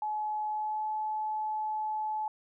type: tone with pitch glide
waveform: sine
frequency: 852 to 860.4 Hz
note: G#5 to A5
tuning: +44 to -39 cents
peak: -30 dBFS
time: 0.02-2.28 s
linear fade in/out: 2 ms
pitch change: +17 cents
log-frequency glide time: 0.48-0.87 s
effects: none